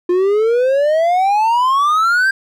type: exponential sweep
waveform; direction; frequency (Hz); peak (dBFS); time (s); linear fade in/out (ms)
triangle; up; 349.2 to 1602; -9; 0.09-2.31; 5
effects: none